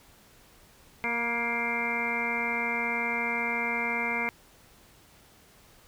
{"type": "harmonic tone with a mistuned harmonic", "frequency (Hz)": 234.5, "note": "A#3", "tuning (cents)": 11, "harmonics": [1, 2, 3, 4, 5, 6, 7, 9, 10], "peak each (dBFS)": [-37, -38, -39, -35, -42, -41, -40, -30, -34], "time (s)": [1.04, 4.29], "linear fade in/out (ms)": 0, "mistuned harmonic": 4, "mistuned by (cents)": 23, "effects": ["pink hiss -57 dBFS RMS until 5.87 s"]}